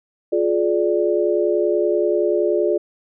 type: chord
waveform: sine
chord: D diminished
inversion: first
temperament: just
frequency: 352.4 / 422.9 / 587.3 Hz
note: F4 / Ab4 / D5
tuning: +16 / +31 / 0 cents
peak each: -19 / -20 / -21 dBFS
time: 0.32-2.78 s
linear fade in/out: 10 ms
effects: none